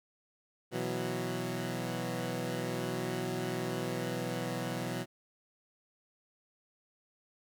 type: chord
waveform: 15% pulse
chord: B suspended fourth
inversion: none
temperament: equal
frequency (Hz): 123.47 / 164.81 / 185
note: B2 / E3 / F#3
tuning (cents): 0 / 0 / 0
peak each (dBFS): -31 / -32 / -32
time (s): 0.71-5.06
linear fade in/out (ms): 50
effects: none